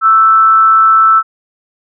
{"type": "tone with frequency modulation", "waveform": "sine", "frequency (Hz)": 1322, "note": "E6", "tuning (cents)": 5, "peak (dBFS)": -4, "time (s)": [0.01, 1.23], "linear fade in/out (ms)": 50, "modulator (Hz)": 204, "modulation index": 0.28, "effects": []}